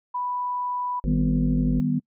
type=tone; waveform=sine; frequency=987.8 Hz; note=B5; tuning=in tune; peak=-25 dBFS; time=0.14-1 s; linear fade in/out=10 ms
type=harmonic tone; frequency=51.91 Hz; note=G#1; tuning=in tune; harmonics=1 / 3 / 5 / 7 / 9 / 10; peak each=-25 / -35 / -39 / -42 / -44 / -45 dBFS; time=1.04-1.8 s; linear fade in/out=0 ms
type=chord; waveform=sine; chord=Eb augmented; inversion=none; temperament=equal; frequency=155.56 / 196 / 246.9 Hz; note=Eb3 / G3 / B3; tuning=0 / 0 / 0 cents; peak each=-25 / -28 / -23 dBFS; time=1.06-2 s; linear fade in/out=20 ms
effects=noise-tail reverb RT60 0.1 s tail -26 dB re dry